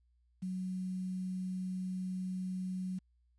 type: tone with quantisation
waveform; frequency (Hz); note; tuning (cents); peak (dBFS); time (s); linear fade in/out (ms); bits
sine; 185.2; F#3; +2; -35; 0.42-2.99; 10; 10
effects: added 60 Hz sine -68 dBFS peak until 3.38 s + resampled to 22050 Hz